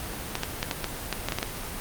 clicks, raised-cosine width 0.2 ms, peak -9 dBFS, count 10, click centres 0.354 / 0.434 / 0.629 / 0.712 / 0.843 / 1.127 / 1.286 / 1.322 / 1.386 / 1.429 s, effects pink hiss -35 dBFS RMS until 1.8 s + Opus 32 kbps

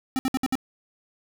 square tone bursts, 262.2 Hz, C4, 4 cents sharp, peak -22 dBFS, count 5, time 0.16-0.554 s, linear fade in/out 0 ms, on 30 ms, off 61 ms, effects none

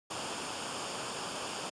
pink noise with comb filter, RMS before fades -38 dBFS, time 0.1-1.7 s, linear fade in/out 10 ms, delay 0.5 ms, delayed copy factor -0.55, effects high-pass 150 Hz 12 dB/octave + resampled to 22050 Hz

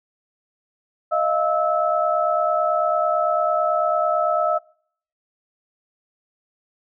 sine tone cluster, 623 / 692 / 1304 Hz, D#5 / F5 / E6, +2 / -16 / -19 cents, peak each -21 / -22 / -22 dBFS, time 1.11-4.59 s, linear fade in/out 20 ms, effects noise-tail reverb RT60 0.6 s tail -25 dB re dry

